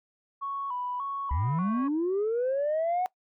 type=tone with vibrato; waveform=sine; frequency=1046.5 Hz; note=C6; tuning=in tune; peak=-30 dBFS; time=0.41-1.89 s; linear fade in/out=20 ms; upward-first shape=square; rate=1.7 Hz; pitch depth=100 cents each way
type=linear sweep; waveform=sine; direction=up; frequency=61.6 to 745 Hz; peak=-23 dBFS; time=1.31-3.06 s; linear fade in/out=0 ms
effects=noise-tail reverb RT60 0.1 s tail -22 dB re dry + tanh soft clip ceiling -22 dBFS